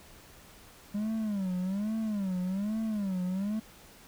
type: tone with vibrato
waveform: triangle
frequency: 200.6 Hz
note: G3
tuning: 40 cents sharp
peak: -27 dBFS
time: 0.94-3.6 s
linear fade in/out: 10 ms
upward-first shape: sine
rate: 1.2 Hz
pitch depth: 180 cents each way
effects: pink hiss -54 dBFS RMS until 4.07 s